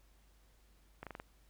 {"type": "slowing click train", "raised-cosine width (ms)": 0.5, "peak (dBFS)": -29, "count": 5, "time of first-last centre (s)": [1.03, 1.199], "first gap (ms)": 37, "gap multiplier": 1.09, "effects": ["added 50 Hz sine -64 dBFS peak until 1.49 s", "pink hiss -71 dBFS RMS until 1.49 s"]}